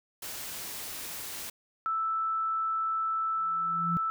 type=noise; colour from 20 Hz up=white; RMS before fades=-39 dBFS; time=0.22-1.5 s; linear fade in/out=5 ms
type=tone; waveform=sine; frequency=1318.5 Hz; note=E6; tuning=in tune; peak=-27 dBFS; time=1.86-4.1 s; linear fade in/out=0 ms
type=tone with exponential growth; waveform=sine; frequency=170.1 Hz; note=F3; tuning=45 cents flat; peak=-26 dBFS; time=3.37-3.97 s; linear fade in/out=0 ms; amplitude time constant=130 ms
effects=none